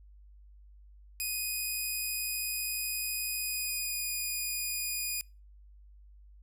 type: tone with pitch glide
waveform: 5% pulse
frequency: 2489 to 2462 Hz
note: D#7 to D#7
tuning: 0 to -19 cents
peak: -23 dBFS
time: 1.2-5.21 s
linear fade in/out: 0 ms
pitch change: -19 cents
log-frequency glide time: 3.37-4.09 s
effects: noise-tail reverb RT60 0.3 s tail -24 dB re dry + added 50 Hz sine -52 dBFS peak until 6.42 s